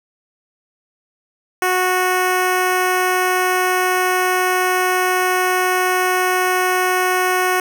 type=tone with notch filter; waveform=10% pulse; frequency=367.2 Hz; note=F#4; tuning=13 cents flat; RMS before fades=-17 dBFS; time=1.62-7.6 s; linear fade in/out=2 ms; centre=4600 Hz; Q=1.9; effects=none